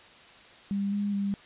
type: tone with pitch steps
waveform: sine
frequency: 199.5 / 203.7 / 199.6 Hz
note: G3 / G#3 / G3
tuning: +31 / -33 / +32 cents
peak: -26 dBFS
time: 0.71-1.34 s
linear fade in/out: 0 ms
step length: 210 ms
effects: white hiss -52 dBFS RMS until 1.45 s + resampled to 8000 Hz